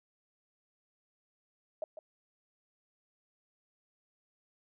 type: tone with echo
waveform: sine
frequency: 624 Hz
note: D#5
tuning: 5 cents sharp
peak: -33 dBFS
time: 1.82-1.84 s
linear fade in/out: 2 ms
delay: 150 ms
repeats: 1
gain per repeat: -10 dB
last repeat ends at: 1.99 s
effects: none